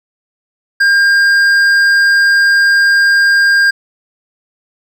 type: tone with hard clipping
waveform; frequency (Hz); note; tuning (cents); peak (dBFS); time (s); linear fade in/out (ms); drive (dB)
triangle; 1605; G6; +40; -8; 0.8-3.71; 10; 10
effects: none